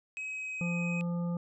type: tone with pitch glide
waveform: triangle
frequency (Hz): 2545 to 2523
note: D#7 to D#7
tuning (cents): +39 to +23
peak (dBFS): -34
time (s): 0.17-1.01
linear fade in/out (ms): 0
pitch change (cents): -16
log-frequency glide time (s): 0.28-0.69
type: harmonic tone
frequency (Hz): 172.9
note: F3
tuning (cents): -17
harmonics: 1 / 3 / 5 / 7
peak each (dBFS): -30 / -42 / -50 / -50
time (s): 0.61-1.37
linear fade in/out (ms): 2
effects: resampled to 24000 Hz